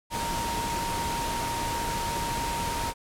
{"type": "tone in noise", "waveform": "sine", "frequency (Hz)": 932.3, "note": "A#5", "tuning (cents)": 0, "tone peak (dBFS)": -30, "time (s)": [0.1, 2.94], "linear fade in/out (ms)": 50, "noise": "pink", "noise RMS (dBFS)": -32, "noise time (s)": [0.1, 2.94], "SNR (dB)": -1, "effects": ["low-pass 12000 Hz 12 dB/octave"]}